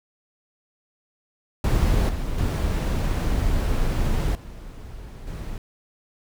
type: noise with level steps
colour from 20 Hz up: brown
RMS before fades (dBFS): -19 / -27 / -22 / -38 / -32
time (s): 1.64-5.58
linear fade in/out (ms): 2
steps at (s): 2.09 / 2.38 / 4.35 / 5.27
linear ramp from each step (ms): 2
effects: none